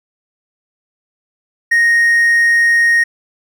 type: tone with hard clipping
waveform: triangle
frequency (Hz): 1864.7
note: A#6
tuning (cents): 0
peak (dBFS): -9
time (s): 1.71-3.04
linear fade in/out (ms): 10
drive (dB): 5
effects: none